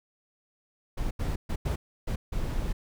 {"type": "noise bursts at uneven times", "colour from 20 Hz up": "brown", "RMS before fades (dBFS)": -29, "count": 6, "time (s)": [[0.97, 1.11], [1.19, 1.36], [1.49, 1.56], [1.65, 1.76], [2.07, 2.16], [2.32, 2.73]], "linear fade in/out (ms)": 10, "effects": []}